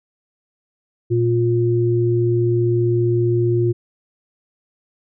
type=tone pair together; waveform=sine; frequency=117.6 / 352.7 Hz; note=A#2 / F4; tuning=+16 / +17 cents; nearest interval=octave + perfect fifth; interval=1901 cents; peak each=-17 dBFS; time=1.1-3.73 s; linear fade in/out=20 ms; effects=none